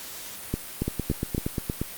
two click trains, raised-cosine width 3 ms, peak -13 / -12 dBFS, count 9 / 4, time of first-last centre 0.88-1.816 / 0.54-1.38 s, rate 8.55 / 3.57 Hz, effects white hiss -39 dBFS RMS until 1.97 s + Opus 48 kbps

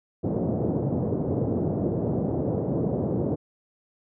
pink band-pass noise, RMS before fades -26 dBFS, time 0.23-3.36 s, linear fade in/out 20 ms, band 100 to 570 Hz, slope 24 dB/octave, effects none

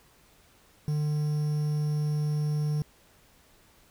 triangle tone with quantisation, 150 Hz, D3, 37 cents sharp, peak -23 dBFS, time 0.88-2.82 s, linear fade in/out 0 ms, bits 8, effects pink hiss -60 dBFS RMS until 3.9 s

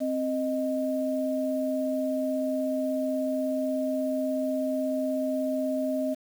sine tone pair together, 262.6 / 621 Hz, C4 / D#5, +6 / -3 cents, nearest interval octave + minor third, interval 1491 cents, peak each -28 dBFS, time 0-6.15 s, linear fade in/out 20 ms, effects 8-bit

